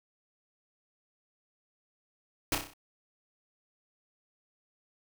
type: noise with echo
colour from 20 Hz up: pink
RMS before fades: -28 dBFS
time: 2.52-2.55 s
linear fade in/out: 2 ms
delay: 31 ms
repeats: 6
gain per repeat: -5 dB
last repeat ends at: 2.736 s
effects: none